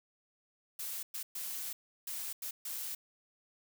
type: noise bursts at uneven times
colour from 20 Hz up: blue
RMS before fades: -40 dBFS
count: 6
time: 0.79-1.03 / 1.14-1.23 / 1.35-1.73 / 2.07-2.33 / 2.42-2.51 / 2.65-2.95 s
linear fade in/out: 5 ms
effects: none